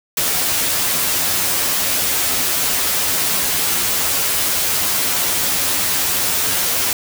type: noise with comb filter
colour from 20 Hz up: white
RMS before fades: -18 dBFS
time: 0.17-6.93 s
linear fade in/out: 2 ms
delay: 11 ms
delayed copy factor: +0.75
effects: none